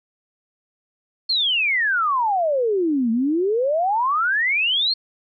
sine exponential two-way sweep, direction down then up, 4373 to 220.1 to 4373 Hz, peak -17 dBFS, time 1.29-4.94 s, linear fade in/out 10 ms, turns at 3.11 s, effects none

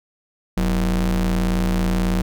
square ring-modulated tone, 71.1 Hz, C#2, 45 cents sharp, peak -15 dBFS, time 0.57-2.22 s, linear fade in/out 5 ms, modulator 113 Hz, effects none

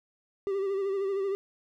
triangle tone with vibrato, 392 Hz, G4, in tune, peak -25 dBFS, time 0.47-1.35 s, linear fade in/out 0 ms, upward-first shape sine, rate 13 Hz, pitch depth 45 cents each way, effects none

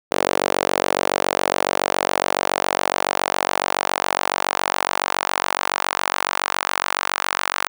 sawtooth tone with high-pass filter sweep, 47.17 Hz, F#1, 34 cents sharp, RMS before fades -22 dBFS, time 0.11-7.68 s, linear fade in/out 0 ms, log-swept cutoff 500 to 1200 Hz, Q 1.6, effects none

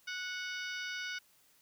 harmonic tone with a mistuned harmonic, 736 Hz, F#5, 9 cents flat, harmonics 2 / 3 / 4 / 5 / 6 / 7 / 8, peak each -40 / -44 / -46 / -48 / -50 / -51 / -52 dBFS, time 0.07-1.19 s, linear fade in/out 10 ms, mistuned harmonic 6, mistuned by +66 cents, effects white hiss -67 dBFS RMS until 1.61 s

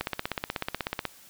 click train, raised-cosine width 0.3 ms, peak -12 dBFS, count 18, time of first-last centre 0.01-1.053 s, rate 16.3 Hz, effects white hiss -53 dBFS RMS until 1.29 s

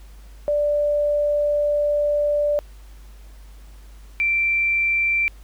sine tone pair in turn, 587.3 / 2349 Hz, D5 / D7, 0 / 0 cents, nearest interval 2 octaves, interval 2400 cents, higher second, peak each -17 dBFS, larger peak neither, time 0.48-2.59 / 4.2-5.28 s, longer first, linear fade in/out 0 ms, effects added 50 Hz sine -40 dBFS peak until 5.43 s + pink hiss -54 dBFS RMS until 5.43 s

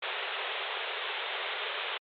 white band-pass noise, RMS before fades -35 dBFS, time 0.02-1.98 s, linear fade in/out 10 ms, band 380 to 3700 Hz, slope 96 dB/octave, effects MP3 48 kbps

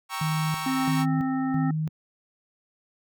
sawtooth chord, G diminished seventh, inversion none, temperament equal, 784 / 932.3 / 1108.7 / 1318.5 Hz, G5 / Bb5 / Db6 / Fb6, 0 / 0 / 0 / 0 cents, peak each -33 / -32 / -29 / -33 dBFS, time 0.09-1.06 s, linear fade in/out 50 ms
sine tone with tremolo, 156.4 Hz, D#3, 9 cents sharp, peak -24 dBFS, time 0.21-1.89 s, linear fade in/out 5 ms, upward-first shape square, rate 1.5 Hz, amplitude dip 80%
harmonic tone, 263 Hz, C4, 9 cents sharp, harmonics 1 / 3 / 5 / 7, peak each -24 / -34 / -38 / -41 dBFS, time 0.66-1.71 s, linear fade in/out 5 ms
effects none

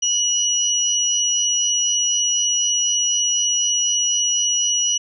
sine tone pair together, 2926 / 5852 Hz, F#7 / F#8, -20 / -20 cents, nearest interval octave, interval 1200 cents, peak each -21 / -18 dBFS, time 0.02-4.98 s, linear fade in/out 10 ms, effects none

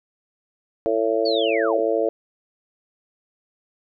harmonic tone, 111.8 Hz, A2, 28 cents sharp, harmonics 3 / 4 / 5 / 6, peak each -26 / -22 / -23 / -25 dBFS, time 0.86-2.09 s, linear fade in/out 0 ms
sine linear sweep, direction down, 4602 to 246.9 Hz, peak -25 dBFS, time 1.25-1.8 s, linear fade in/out 10 ms
effects none

